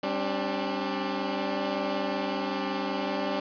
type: chord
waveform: 15% pulse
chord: G suspended fourth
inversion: none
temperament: equal with one note detuned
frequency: 196 / 268.4 / 293.7 Hz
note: G3 / C4 / D4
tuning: 0 / +44 / 0 cents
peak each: -26 dBFS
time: 0.03-3.4 s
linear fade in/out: 5 ms
effects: resampled to 11025 Hz + 8-bit